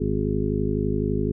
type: harmonic tone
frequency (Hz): 51.91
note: G#1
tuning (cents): 0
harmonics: 1 / 2 / 3 / 4 / 5 / 7 / 8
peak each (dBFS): -29 / -29 / -29 / -29 / -29 / -29 / -29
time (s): 0-1.32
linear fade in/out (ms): 10
effects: none

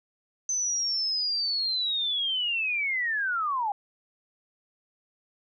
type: linear sweep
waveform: sine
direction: down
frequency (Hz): 6160 to 787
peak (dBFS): -25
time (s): 0.49-3.72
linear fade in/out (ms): 2
effects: none

